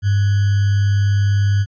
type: tone with sample-and-hold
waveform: sine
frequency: 100.5 Hz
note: G2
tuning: 44 cents sharp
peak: -12 dBFS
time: 0.02-1.66 s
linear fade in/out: 50 ms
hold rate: 1575 Hz
effects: resampled to 16000 Hz